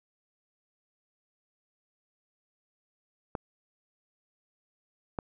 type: clicks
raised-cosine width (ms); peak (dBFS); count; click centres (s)
1; -18; 2; 3.352 / 5.188
effects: none